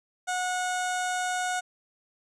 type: tone with notch filter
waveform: 15% pulse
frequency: 730 Hz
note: F#5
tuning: 24 cents flat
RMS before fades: -29 dBFS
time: 0.27-1.61 s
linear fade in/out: 20 ms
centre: 2500 Hz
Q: 1.2
effects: resampled to 24000 Hz